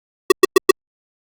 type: tone bursts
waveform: square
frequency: 379.2 Hz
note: F#4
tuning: 43 cents sharp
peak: -5 dBFS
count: 4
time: 0.3-0.71 s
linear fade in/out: 5 ms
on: 20 ms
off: 110 ms
effects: Opus 48 kbps